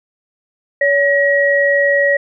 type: tone pair together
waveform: sine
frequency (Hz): 566.1 / 1904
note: C#5 / A#6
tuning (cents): +36 / +36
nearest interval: octave + major sixth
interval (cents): 2100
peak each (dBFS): -13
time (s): 0.81-2.17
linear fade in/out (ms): 5
effects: none